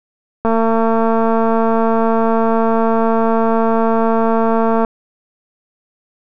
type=click train; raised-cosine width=1 ms; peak=-3 dBFS; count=995; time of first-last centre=0.45-4.848 s; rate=226 Hz; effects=none